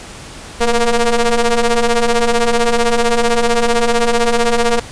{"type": "ring-modulated tone", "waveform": "sawtooth", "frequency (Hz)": 234.2, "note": "A#3", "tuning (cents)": 8, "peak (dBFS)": -4, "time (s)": [0.6, 4.8], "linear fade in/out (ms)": 10, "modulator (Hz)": 242, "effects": ["pink hiss -33 dBFS RMS until 4.91 s", "resampled to 22050 Hz"]}